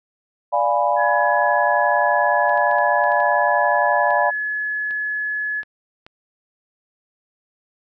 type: chord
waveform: sine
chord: D diminished seventh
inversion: none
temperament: equal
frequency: 587.3 / 698.5 / 830.6 / 987.8 Hz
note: D5 / F5 / Ab5 / Cb6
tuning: 0 / 0 / 0 / 0 cents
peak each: -21 dBFS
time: 0.52-4.31 s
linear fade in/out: 20 ms
type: tone with pitch glide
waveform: sine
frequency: 1688 to 1703.7 Hz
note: G#6 to G#6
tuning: +28 to +44 cents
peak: -21 dBFS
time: 0.96-5.64 s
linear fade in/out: 50 ms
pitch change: +16 cents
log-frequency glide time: 1.65-4.05 s
type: clicks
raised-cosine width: 0.3 ms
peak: -25 dBFS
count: 11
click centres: 2.494 / 2.576 / 2.713 / 2.785 / 3.039 / 3.12 / 3.203 / 4.106 / 4.909 / 5.632 / 6.065 s
effects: none